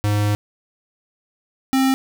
square tone pair in turn, 103.83 / 265.2 Hz, G#2 / C4, 0 / +23 cents, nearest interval octave + major third, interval 1623 cents, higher second, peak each -17 / -15 dBFS, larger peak second, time 0.04-0.35 / 1.73-1.94 s, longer first, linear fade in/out 0 ms, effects 9-bit

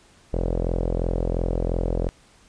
sawtooth tone with low-pass filter, 42.88 Hz, F1, 31 cents flat, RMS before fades -24 dBFS, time 0.33-2.09 s, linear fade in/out 0 ms, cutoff 530 Hz, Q 3.3, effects pink hiss -55 dBFS RMS until 2.48 s + resampled to 22050 Hz

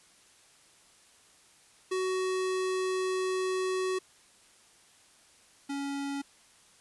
square tone pair in turn, 373.5 / 279.8 Hz, F#4 / C#4, +16 / +16 cents, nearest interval perfect fourth, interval 500 cents, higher first, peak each -29 / -33 dBFS, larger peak first, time 1.91-3.99 / 5.69-6.22 s, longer first, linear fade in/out 10 ms, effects white hiss -60 dBFS RMS until 6.8 s + resampled to 24000 Hz

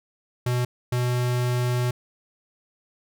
square tone bursts at uneven times, 123.47 Hz, B2, in tune, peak -22 dBFS, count 2, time 0.46-0.65 / 0.92-1.91 s, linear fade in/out 5 ms, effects none

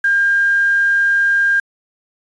sine tone with quantisation, 1605 Hz, G6, 40 cents sharp, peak -11 dBFS, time 0.04-1.6 s, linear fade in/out 5 ms, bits 6, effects resampled to 22050 Hz

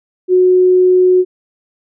sine tone, 366.4 Hz, F#4, 17 cents flat, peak -6 dBFS, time 0.28-1.25 s, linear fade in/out 50 ms, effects none

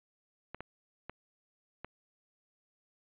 clicks, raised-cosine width 0.5 ms, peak -26 dBFS, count 4, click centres 0.546 / 0.606 / 1.096 / 1.846 s, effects resampled to 8000 Hz

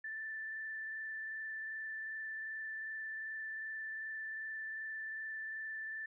sine tone with frequency modulation, 1764 Hz, A6, 4 cents sharp, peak -40 dBFS, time 0.04-6.06 s, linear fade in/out 5 ms, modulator 22.6 Hz, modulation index 0.79, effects none

